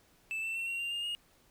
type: tone with pitch steps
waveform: triangle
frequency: 2637 / 2672 / 2708 / 2744 / 2781 / 2818 / 2856 Hz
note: E7 / E7 / E7 / F7 / F7 / F7 / F7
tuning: 0 / +23 / +46 / -31 / -8 / +15 / +38 cents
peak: -32 dBFS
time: 0.31-1.15 s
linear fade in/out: 0 ms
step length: 120 ms
effects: pink hiss -66 dBFS RMS until 1.5 s